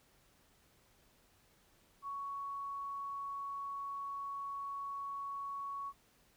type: tone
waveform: sine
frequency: 1115 Hz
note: C#6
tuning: 10 cents sharp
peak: -39 dBFS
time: 2.02-5.93 s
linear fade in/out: 50 ms
effects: pink hiss -69 dBFS RMS until 6.36 s